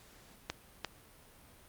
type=clicks; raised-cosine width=0.2 ms; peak=-17 dBFS; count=2; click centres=0.5 / 0.847 s; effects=pink hiss -59 dBFS RMS until 1.68 s + Opus 48 kbps